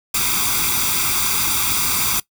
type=noise with comb filter; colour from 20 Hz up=white; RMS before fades=-19 dBFS; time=0.14-2.2 s; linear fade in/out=5 ms; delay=0.84 ms; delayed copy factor=+0.8; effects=noise-tail reverb RT60 0.1 s tail -20 dB re dry